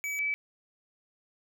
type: tone pair in turn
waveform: square / sine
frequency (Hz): 2287 / 2299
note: D7 / D7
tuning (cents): -47 / -37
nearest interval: unison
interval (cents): 10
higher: second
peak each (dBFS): -32 / -27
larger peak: second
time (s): 0.04-0.19 / 0.19-0.34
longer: neither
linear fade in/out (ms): 0
effects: none